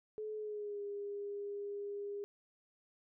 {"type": "tone with pitch glide", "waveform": "sine", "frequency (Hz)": [429.1, 406], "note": ["A4", "G#4"], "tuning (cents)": [-43, -39], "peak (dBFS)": -39, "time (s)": [0.18, 2.24], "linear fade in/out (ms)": 0, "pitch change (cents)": -96, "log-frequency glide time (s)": [0.36, 0.82], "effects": []}